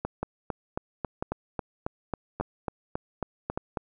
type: two click trains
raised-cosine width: 1 ms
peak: -15 / -15 dBFS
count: 4 / 14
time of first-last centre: 0.05-3.575 / 0.23-3.772 s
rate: 0.851 / 3.67 Hz
effects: none